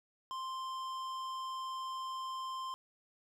sine tone with tanh clipping, 1046.5 Hz, C6, in tune, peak -40 dBFS, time 0.31-2.74 s, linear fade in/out 0 ms, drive 14 dB, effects none

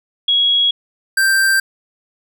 sine / square tone pair in turn, 3322 / 1571.4 Hz, G#7 / G6, 0 / +4 cents, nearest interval octave + minor second, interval 1296 cents, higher first, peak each -11 / -12 dBFS, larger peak first, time 0.28-0.71 / 1.17-1.6 s, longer neither, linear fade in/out 5 ms, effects none

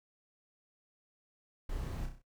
brown noise with echo, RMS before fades -40 dBFS, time 1.69-2.06 s, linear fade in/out 5 ms, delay 32 ms, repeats 5, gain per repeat -5 dB, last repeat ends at 2.22 s, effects noise-tail reverb RT60 0.1 s tail -18 dB re dry

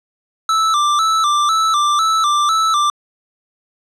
square tone with vibrato, 1244.5 Hz, D#6, in tune, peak -13 dBFS, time 0.49-2.9 s, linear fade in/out 2 ms, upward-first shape square, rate 2 Hz, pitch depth 92 cents each way, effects low-pass 7000 Hz 12 dB/octave

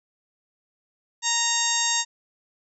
harmonic tone, 930 Hz, A#5, 4 cents flat, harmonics 1 / 2 / 3 / 4 / 5 / 6 / 7 / 8, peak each -30 / -30 / -33 / -28 / -33 / -31 / -27 / -27 dBFS, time 1.22-2.05 s, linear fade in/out 50 ms, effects none

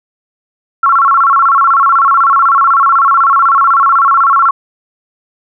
sine tone with vibrato, 1225 Hz, D#6, 27 cents flat, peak -5 dBFS, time 0.83-4.51 s, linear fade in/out 5 ms, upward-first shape square, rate 16 Hz, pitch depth 180 cents each way, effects none

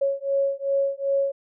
sine beating tone pair, 551 / 553.6 Hz, C#5 / C#5, -11 / -2 cents, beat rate 2.6 Hz, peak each -24 dBFS, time 0.01-1.32 s, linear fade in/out 10 ms, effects none

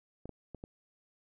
clicks, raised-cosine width 2 ms, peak -30 dBFS, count 4, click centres 0.256 / 0.293 / 0.547 / 0.639 s, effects none

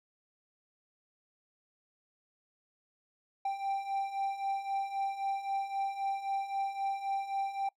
triangle beating tone pair, 783 / 786.8 Hz, G5 / G5, -2 / +6 cents, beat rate 3.8 Hz, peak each -36 / -31 dBFS, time 3.45-7.69 s, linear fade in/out 5 ms, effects noise-tail reverb RT60 0.1 s tail -23 dB re dry

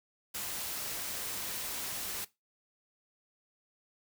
white noise, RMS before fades -38 dBFS, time 0.34-2.25 s, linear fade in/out 10 ms, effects noise-tail reverb RT60 0.2 s tail -18 dB re dry

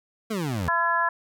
25% pulse exponential sweep, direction down, 231.7 to 77.7 Hz, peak -22 dBFS, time 0.3-0.69 s, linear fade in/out 10 ms
harmonic tone, 338.2 Hz, E4, 44 cents sharp, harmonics 2 / 3 / 4 / 5, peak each -31 / -23 / -29 / -25 dBFS, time 0.68-1.09 s, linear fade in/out 5 ms
effects none

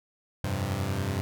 sawtooth chord, F suspended second, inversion none, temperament equal, 87.31 / 98 / 130.81 Hz, F2 / G2 / C3, 0 / 0 / 0 cents, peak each -30 / -26 / -29 dBFS, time 0.44-1.21 s, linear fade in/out 0 ms, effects none

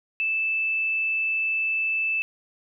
sine tone, 2634 Hz, E7, 2 cents flat, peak -22 dBFS, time 0.2-2.22 s, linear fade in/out 0 ms, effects none

